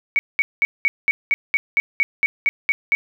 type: tone bursts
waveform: sine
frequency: 2243 Hz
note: C#7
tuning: 20 cents sharp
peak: -13 dBFS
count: 13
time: 0.16-2.95 s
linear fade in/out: 0 ms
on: 30 ms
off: 200 ms
effects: none